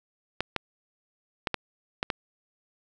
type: clicks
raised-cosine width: 0.3 ms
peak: -10 dBFS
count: 6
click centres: 0.406 / 0.563 / 1.472 / 1.543 / 2.029 / 2.102 s
effects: none